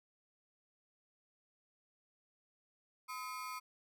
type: ring-modulated tone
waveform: 35% pulse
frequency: 1147 Hz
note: D6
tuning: 41 cents flat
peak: -37 dBFS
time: 3.08-3.6 s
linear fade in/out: 20 ms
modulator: 125 Hz
effects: none